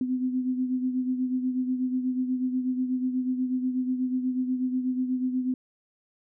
sine beating tone pair, 253.8 / 262 Hz, B3 / C4, +47 / +2 cents, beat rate 8.2 Hz, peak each -25 / -33 dBFS, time 0.01-5.54 s, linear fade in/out 2 ms, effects none

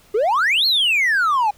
triangle exponential two-way sweep, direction up then down, 392.1 to 4376 to 802 Hz, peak -12 dBFS, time 0.14-1.51 s, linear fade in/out 10 ms, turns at 0.66 s, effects tanh soft clip ceiling -9 dBFS + pink hiss -52 dBFS RMS until 1.57 s

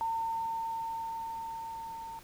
sine tone with level ramp, 907 Hz, A#5, 48 cents flat, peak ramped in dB -29 to -40 dBFS, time 0.01-2.19 s, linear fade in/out 0 ms, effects pink hiss -55 dBFS RMS until 2.23 s

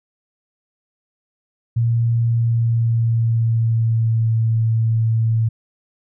sine tone with pitch glide, 116.54 to 112.83 Hz, A#2 to A2, 0 to +44 cents, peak -14 dBFS, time 1.76-5.49 s, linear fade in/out 10 ms, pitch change -56 cents, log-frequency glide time 2.24-4.35 s, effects none

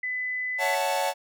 sine tone, 2005 Hz, B6, 26 cents sharp, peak -27 dBFS, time 0.03-0.75 s, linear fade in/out 5 ms
45% pulse chord, F# minor seventh, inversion second, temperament equal with one note detuned, 558.2 / 659.3 / 740 / 880 Hz, C#5 / E5 / F#5 / A5, +12 / 0 / 0 / 0 cents, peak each -29 / -33 / -30 / -28 dBFS, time 0.58-1.14 s, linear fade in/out 50 ms
effects none

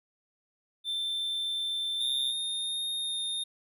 triangle tone, 3556 Hz, A7, 18 cents sharp, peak -28 dBFS, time 0.84-2.34 s, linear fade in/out 50 ms
square tone with vibrato, 3672 Hz, A#7, 27 cents flat, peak -31 dBFS, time 2-3.44 s, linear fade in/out 10 ms, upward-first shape sine, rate 1.4 Hz, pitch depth 9 cents each way
effects none

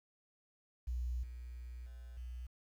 sine tone with level steps, 61 Hz, B1, 21 cents flat, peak -35 / -44 / -47 / -42 dBFS, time 0.87-2.47 s, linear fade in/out 10 ms, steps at 1.23 / 1.86 / 2.17 s, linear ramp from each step 5 ms, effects 11-bit

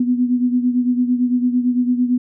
sine beating tone pair, 245.8 / 254.7 Hz, B3 / C4, -8 / -46 cents, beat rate 8.9 Hz, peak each -15 / -21 dBFS, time 0-2.18 s, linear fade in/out 5 ms, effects none

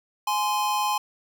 square tone pair together, 837 / 1037.6 Hz, G#5 / C6, +13 / -15 cents, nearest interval major third, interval 372 cents, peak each -26 dBFS, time 0.27-0.98 s, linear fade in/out 5 ms, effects none

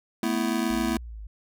square chord, A suspended second, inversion none, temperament just, 220 / 247.5 / 330 Hz, A3 / B3 / E4, 0 / +4 / +2 cents, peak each -29 dBFS, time 0.23-0.97 s, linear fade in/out 2 ms
sine linear two-way sweep, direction up then down, 50 to 63.9 to 50 Hz, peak -36 dBFS, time 0.7-1.27 s, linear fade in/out 5 ms, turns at 0.91 s
effects none

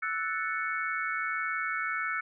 sine chord, F# minor seventh, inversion third, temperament equal, 1318.5 / 1480 / 1760 / 2217 Hz, E6 / F#6 / A6 / C#7, 0 / 0 / 0 / 0 cents, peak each -34 / -34 / -37 / -35 dBFS, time 0.02-2.21 s, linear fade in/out 10 ms, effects none

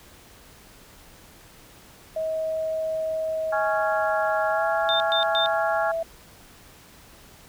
sine tone with pitch glide, 637 to 659.5 Hz, D#5 to E5, +41 to +1 cents, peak -24 dBFS, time 2.16-6.03 s, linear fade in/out 5 ms, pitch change +60 cents, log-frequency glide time 4.49-4.64 s
harmonic tone, 277.2 Hz, C#4, in tune, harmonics 3 / 4 / 5 / 6, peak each -26 / -32 / -28 / -31 dBFS, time 3.52-5.92 s, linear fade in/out 10 ms
sine tone bursts, 3605 Hz, A7, 41 cents sharp, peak -22 dBFS, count 3, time 4.89-5.46 s, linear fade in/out 0 ms, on 110 ms, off 120 ms
effects pink hiss -50 dBFS RMS until 7.48 s

